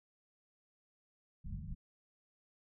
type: low-pass noise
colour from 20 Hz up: pink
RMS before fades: -43 dBFS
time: 1.44-1.75 s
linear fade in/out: 10 ms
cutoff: 220 Hz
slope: 96 dB/octave
effects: none